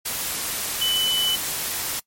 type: tone in noise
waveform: sine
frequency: 3000 Hz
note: F#7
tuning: 23 cents sharp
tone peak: -19 dBFS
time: 0.81-1.36 s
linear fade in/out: 10 ms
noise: white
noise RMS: -27 dBFS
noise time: 0.05-2 s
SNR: +5 dB
effects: noise-tail reverb RT60 0.1 s tail -22 dB re dry + MP3 64 kbps